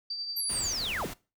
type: tone with tremolo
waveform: sine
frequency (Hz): 4656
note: D8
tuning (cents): -16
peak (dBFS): -30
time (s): 0.1-0.73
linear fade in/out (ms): 5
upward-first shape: triangle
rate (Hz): 11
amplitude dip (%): 45
type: linear sweep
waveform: sine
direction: down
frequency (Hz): 11980 to 39.98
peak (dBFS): -30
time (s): 0.36-1.07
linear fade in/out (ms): 10
type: noise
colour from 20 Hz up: pink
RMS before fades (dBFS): -40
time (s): 0.49-1.14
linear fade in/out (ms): 10
effects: noise-tail reverb RT60 0.3 s tail -20 dB re dry